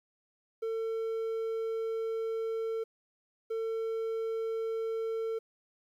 triangle tone bursts at uneven times, 450 Hz, A4, 39 cents sharp, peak -29 dBFS, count 2, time 0.62-2.84 / 3.5-5.39 s, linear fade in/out 10 ms, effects 11-bit

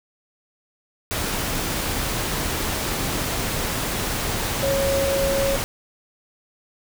sine tone in noise, 549 Hz, C#5, 17 cents flat, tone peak -20 dBFS, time 4.63-5.56 s, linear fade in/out 0 ms, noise pink, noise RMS -25 dBFS, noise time 1.11-5.64 s, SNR +2 dB, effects none

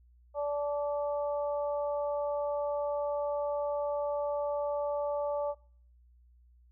harmonic tone, 290.1 Hz, D4, 21 cents flat, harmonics 2 / 3 / 4, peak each -30 / -38 / -43 dBFS, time 0.34-5.55 s, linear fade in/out 50 ms, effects noise-tail reverb RT60 0.5 s tail -21 dB re dry + added 60 Hz sine -58 dBFS peak until 6.71 s

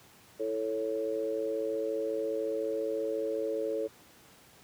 sine chord, A major, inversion second, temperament equal, 329.6 / 440 / 554.4 Hz, E4 / A4 / C#5, 0 / 0 / 0 cents, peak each -38 / -32 / -34 dBFS, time 0.39-3.88 s, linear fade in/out 20 ms, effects pink hiss -57 dBFS RMS until 4.63 s + high-pass 100 Hz 12 dB/octave

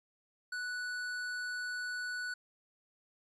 sine tone with tanh clipping, 1480 Hz, F#6, in tune, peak -38 dBFS, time 0.52-2.34 s, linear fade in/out 5 ms, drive 15 dB, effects resampled to 22050 Hz

